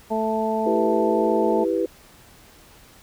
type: harmonic tone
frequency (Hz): 220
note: A3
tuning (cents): 0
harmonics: 1 / 2 / 3 / 4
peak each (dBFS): -26 / -26 / -26 / -26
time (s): 0.1-1.65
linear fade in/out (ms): 20
type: chord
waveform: sine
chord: E minor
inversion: none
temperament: equal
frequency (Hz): 329.6 / 392 / 493.9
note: E4 / G4 / B4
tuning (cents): 0 / 0 / 0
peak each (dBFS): -24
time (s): 0.66-1.86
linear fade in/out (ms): 5
effects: pink hiss -50 dBFS RMS until 3.02 s